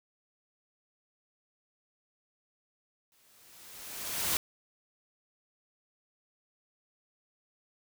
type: noise with exponential growth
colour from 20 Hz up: white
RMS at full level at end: -28 dBFS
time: 3.12-4.37 s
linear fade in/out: 1 ms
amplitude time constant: 270 ms
effects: none